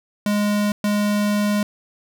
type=tone bursts at uneven times; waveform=square; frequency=207 Hz; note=G#3; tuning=5 cents flat; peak=-18 dBFS; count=2; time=0.26-0.72 / 0.84-1.63 s; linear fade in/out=2 ms; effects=none